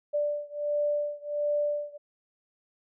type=beating tone pair; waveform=sine; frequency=587.3 / 588.7 Hz; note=D5 / D5; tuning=0 / +4 cents; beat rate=1.4 Hz; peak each=-29 / -30 dBFS; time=0.13-1.98 s; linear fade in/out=20 ms; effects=none